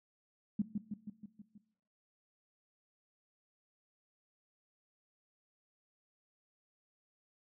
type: tone with echo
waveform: sine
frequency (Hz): 208.7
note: G#3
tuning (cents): +9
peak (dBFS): -28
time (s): 0.59-0.62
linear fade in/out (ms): 5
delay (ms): 160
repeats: 6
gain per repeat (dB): -4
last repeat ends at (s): 1.58
effects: noise-tail reverb RT60 0.7 s tail -18 dB re dry